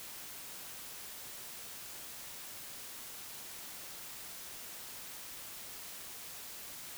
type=silence; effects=white hiss -47 dBFS RMS until 6.97 s